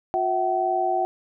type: tone cluster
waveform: sine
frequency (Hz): 360.9 / 658 / 760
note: F#4 / E5 / F#5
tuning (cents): -43 / -3 / +46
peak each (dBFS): -27 / -27 / -22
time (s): 0.14-1.05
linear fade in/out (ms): 0
effects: none